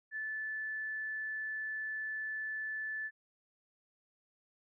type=tone; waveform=sine; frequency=1745 Hz; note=A6; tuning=15 cents flat; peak=-36 dBFS; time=0.11-3.11 s; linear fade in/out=50 ms; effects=none